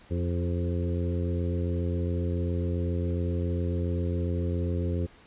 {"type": "harmonic tone with a mistuned harmonic", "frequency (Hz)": 87.31, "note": "F2", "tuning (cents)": 0, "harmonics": [1, 2, 3, 4, 5, 6], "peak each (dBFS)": [-27, -34, -36, -37, -38, -40], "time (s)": [0.1, 5.07], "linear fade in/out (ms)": 20, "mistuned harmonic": 5, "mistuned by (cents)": -18, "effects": ["pink hiss -55 dBFS RMS until 5.26 s", "resampled to 8000 Hz"]}